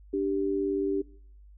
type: tone pair together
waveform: sine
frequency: 293.7 / 392 Hz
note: D4 / G4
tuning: 0 / 0 cents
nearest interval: perfect fourth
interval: 500 cents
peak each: -29 / -27 dBFS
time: 0.13-1.02 s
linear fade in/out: 10 ms
effects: noise-tail reverb RT60 0.6 s tail -22 dB re dry + added 50 Hz sine -49 dBFS peak until 1.57 s